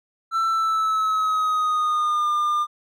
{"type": "tone with pitch glide", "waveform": "triangle", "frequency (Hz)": [1335, 1203.2], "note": ["E6", "D6"], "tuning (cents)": [22, 42], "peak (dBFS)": -17, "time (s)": [0.31, 2.67], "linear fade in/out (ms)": 50, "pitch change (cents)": -180, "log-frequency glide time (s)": [0.48, 2.29], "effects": []}